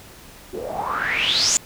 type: noise with low-pass filter sweep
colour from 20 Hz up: white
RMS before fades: -22 dBFS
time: 0.53-1.57 s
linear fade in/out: 0 ms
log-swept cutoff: 380 to 7300 Hz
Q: 8.3
effects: pink hiss -44 dBFS RMS until 1.65 s